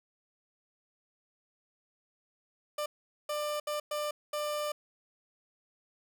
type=tone bursts at uneven times; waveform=30% pulse; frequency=595 Hz; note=D5; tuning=22 cents sharp; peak=-29 dBFS; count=5; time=2.78-2.86 / 3.29-3.6 / 3.67-3.8 / 3.91-4.11 / 4.33-4.72 s; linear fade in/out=5 ms; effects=none